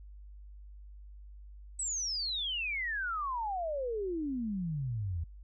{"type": "exponential sweep", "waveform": "sine", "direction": "down", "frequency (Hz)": [8100, 77.78], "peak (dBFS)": -32, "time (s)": [1.79, 5.24], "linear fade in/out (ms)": 5, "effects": ["added 50 Hz sine -47 dBFS peak until 5.43 s"]}